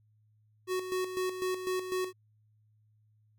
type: tone with tremolo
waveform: square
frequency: 370 Hz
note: F#4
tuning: in tune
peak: -30 dBFS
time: 0.67-2.13 s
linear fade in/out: 50 ms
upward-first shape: square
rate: 4 Hz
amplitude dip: 60%
effects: added 107 Hz sine -64 dBFS peak until 3.38 s